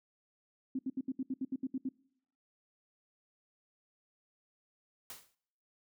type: tone bursts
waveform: sine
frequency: 262.7 Hz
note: C4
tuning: 7 cents sharp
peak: -32 dBFS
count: 11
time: 0.75-1.89 s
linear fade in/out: 5 ms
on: 40 ms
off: 70 ms
type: noise with exponential decay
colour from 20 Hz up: white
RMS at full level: -43 dBFS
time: 5.1-5.35 s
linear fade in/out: 1 ms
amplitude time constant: 54 ms
effects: noise-tail reverb RT60 0.8 s tail -26 dB re dry